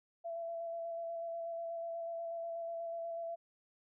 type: tone with vibrato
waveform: sine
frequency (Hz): 671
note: E5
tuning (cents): +31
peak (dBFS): -38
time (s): 0.24-3.36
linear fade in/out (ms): 20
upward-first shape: square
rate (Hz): 8.2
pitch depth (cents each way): 13
effects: none